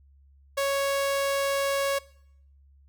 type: tone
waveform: sawtooth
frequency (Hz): 554.4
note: C#5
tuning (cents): 0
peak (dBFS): -20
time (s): 0.57-1.99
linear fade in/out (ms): 10
effects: noise-tail reverb RT60 0.7 s tail -21 dB re dry + added 69 Hz sine -54 dBFS peak until 2.88 s